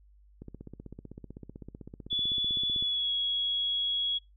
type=click train; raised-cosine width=3 ms; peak=-30 dBFS; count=39; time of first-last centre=0.42-2.825 s; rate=15.8 Hz
type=tone with pitch glide; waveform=sine; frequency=3429 to 3333 Hz; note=A7 to G#7; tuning=-45 to +5 cents; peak=-27 dBFS; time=2.1-4.19 s; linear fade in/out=20 ms; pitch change=-50 cents; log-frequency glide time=2.78-3.12 s
effects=noise-tail reverb RT60 0.2 s tail -26 dB re dry + added 50 Hz sine -56 dBFS peak until 4.36 s